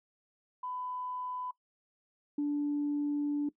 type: tone pair in turn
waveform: sine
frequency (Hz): 1001 / 291.3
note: B5 / D4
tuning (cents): +23 / -14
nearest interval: octave + major sixth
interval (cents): 2137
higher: first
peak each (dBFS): -36 / -27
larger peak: second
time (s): 0.63-1.51 / 2.38-3.49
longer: second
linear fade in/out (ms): 5
effects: noise-tail reverb RT60 0.1 s tail -19 dB re dry + tanh soft clip ceiling -25 dBFS